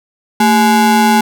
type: ring-modulated tone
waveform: square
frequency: 311.1 Hz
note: D#4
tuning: in tune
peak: -5 dBFS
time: 0.4-1.21 s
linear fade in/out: 5 ms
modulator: 535 Hz
effects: none